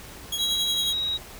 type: tone with tremolo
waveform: sawtooth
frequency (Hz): 3314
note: G#7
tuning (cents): -4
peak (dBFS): -21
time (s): 0.32-0.93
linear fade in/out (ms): 5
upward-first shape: triangle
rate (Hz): 11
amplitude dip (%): 65
type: tone with pitch glide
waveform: sine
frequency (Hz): 3869 to 3820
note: B7 to A#7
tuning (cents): -36 to +42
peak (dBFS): -24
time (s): 0.38-1.18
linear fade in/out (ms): 20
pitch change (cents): -22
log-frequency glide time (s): 0.69-0.81
effects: added 60 Hz sine -49 dBFS peak until 1.39 s + pink hiss -43 dBFS RMS until 1.39 s